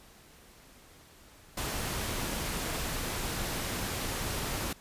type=noise; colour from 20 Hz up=pink; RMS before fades=-34 dBFS; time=1.57-4.73 s; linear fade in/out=5 ms; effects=pink hiss -56 dBFS RMS until 4.8 s + resampled to 32000 Hz